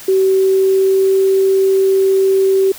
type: tone with pitch glide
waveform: sine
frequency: 381.7 to 385.2 Hz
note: G4 to G4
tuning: -46 to -30 cents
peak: -9 dBFS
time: 0.08-2.72 s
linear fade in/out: 5 ms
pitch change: +16 cents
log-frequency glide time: 0.22-1.17 s
effects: white hiss -34 dBFS RMS until 2.78 s